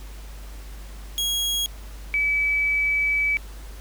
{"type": "tone pair in turn", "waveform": ["sawtooth", "sine"], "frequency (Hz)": [3300, 2294], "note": ["G#7", "D7"], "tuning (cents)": [-12, -41], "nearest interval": "tritone", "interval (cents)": 629, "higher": "first", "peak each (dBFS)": [-19, -19], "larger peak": "neither", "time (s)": [[1.18, 1.66], [2.14, 3.37]], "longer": "second", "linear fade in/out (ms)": 0, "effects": ["added 50 Hz sine -36 dBFS peak until 3.8 s", "pink hiss -47 dBFS RMS until 3.8 s"]}